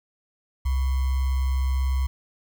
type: tone with sample-and-hold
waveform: sine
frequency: 65.8 Hz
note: C2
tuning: 10 cents sharp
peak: -20 dBFS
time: 0.65-2.07 s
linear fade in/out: 10 ms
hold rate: 1050 Hz
effects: none